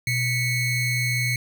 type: ring-modulated tone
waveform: square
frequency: 1046.5 Hz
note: C6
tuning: in tune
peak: -19 dBFS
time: 0.07-1.36 s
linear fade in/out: 2 ms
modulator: 1170 Hz
effects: none